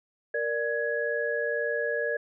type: tone cluster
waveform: sine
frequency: 467.1 / 589 / 1673 Hz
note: A#4 / D5 / G#6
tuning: +3 / +5 / +12 cents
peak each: -30 / -31 / -30 dBFS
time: 0.34-2.17 s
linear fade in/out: 5 ms
effects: none